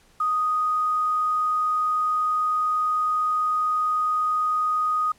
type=tone with quantisation; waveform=sine; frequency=1244.5 Hz; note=D#6; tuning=in tune; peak=-20 dBFS; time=0.2-5.12 s; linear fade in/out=5 ms; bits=8; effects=pink hiss -58 dBFS RMS until 5.18 s + low-pass 11000 Hz 12 dB/octave